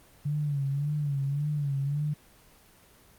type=tone with vibrato; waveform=sine; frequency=143.4 Hz; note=D3; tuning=41 cents flat; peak=-26 dBFS; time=0.25-2.14 s; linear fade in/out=10 ms; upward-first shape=sine; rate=1.8 Hz; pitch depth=77 cents each way; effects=pink hiss -57 dBFS RMS until 3.18 s + Opus 24 kbps